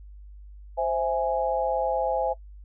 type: chord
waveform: sine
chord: C augmented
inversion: none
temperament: equal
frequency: 523.3 / 659.3 / 830.6 Hz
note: C5 / E5 / G#5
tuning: 0 / 0 / 0 cents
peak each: -27 / -27 / -27 dBFS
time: 0.77-2.34 s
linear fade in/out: 20 ms
effects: noise-tail reverb RT60 0.1 s tail -20 dB re dry + added 50 Hz sine -42 dBFS peak until 2.64 s

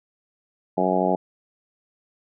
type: harmonic tone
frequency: 92.5 Hz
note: F#2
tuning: in tune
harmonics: 2 / 3 / 4 / 5 / 6 / 7 / 8 / 9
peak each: -26 / -28 / -27 / -28 / -28 / -25 / -28 / -26 dBFS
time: 0.77-1.16 s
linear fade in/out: 10 ms
effects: none

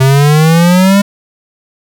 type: exponential sweep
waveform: square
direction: up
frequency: 130.81 to 203.3 Hz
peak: -5 dBFS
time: 0-1.02 s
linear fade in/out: 10 ms
effects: none

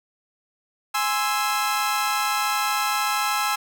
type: chord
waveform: sawtooth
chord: Ab augmented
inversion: none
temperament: equal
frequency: 830.6 / 1046.5 / 1318.5 Hz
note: Ab5 / C6 / E6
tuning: 0 / 0 / 0 cents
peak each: -22 / -24 / -21 dBFS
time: 0.94-3.56 s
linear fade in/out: 10 ms
effects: none

